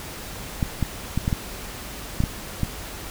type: clicks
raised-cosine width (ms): 5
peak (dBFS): -9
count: 8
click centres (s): 0.628 / 0.827 / 1.176 / 1.279 / 1.328 / 2.204 / 2.238 / 2.633
effects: added 50 Hz sine -43 dBFS peak until 3.1 s + pink hiss -36 dBFS RMS until 3.1 s